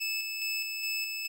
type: tone with tremolo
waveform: 25% pulse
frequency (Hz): 2615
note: E7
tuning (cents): -15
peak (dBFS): -26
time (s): 0-1.28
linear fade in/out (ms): 20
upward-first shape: square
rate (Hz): 2.4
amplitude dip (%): 35
effects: none

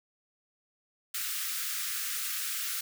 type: high-pass noise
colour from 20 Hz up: white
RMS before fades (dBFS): -34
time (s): 1.14-2.81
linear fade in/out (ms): 5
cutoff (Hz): 1200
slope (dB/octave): 96
effects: none

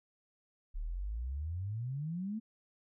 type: exponential sweep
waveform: sine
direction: up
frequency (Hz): 35 to 227.7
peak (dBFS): -35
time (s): 0.74-2.4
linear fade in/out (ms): 20
effects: none

